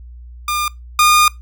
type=tone pair in turn; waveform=sawtooth; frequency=1205 / 1218.3 Hz; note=D6 / D#6; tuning=+44 / -37 cents; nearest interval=unison; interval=19 cents; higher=second; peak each=-13 / -5 dBFS; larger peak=second; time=0.48-0.68 / 0.99-1.28 s; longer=second; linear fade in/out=2 ms; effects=noise-tail reverb RT60 0.2 s tail -22 dB re dry + added 60 Hz sine -33 dBFS peak until 1.41 s